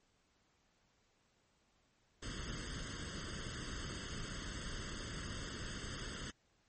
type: noise with comb filter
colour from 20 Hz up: pink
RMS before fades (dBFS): -44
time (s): 2.22-6.31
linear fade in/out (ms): 10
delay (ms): 0.62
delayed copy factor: +0.8
effects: pink hiss -75 dBFS RMS until 6.68 s + MP3 32 kbps